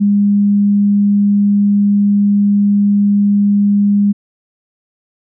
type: tone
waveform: sine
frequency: 203.2 Hz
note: G#3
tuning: 38 cents flat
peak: -8 dBFS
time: 0-4.13 s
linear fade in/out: 20 ms
effects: none